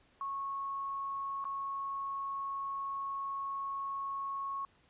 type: tone with dropouts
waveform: sine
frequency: 1100 Hz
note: C#6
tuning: 14 cents flat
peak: -35 dBFS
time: 0.21-4.65 s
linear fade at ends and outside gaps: 1 ms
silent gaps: 1.442-1.452 s
effects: pink hiss -67 dBFS RMS until 4.89 s + resampled to 8000 Hz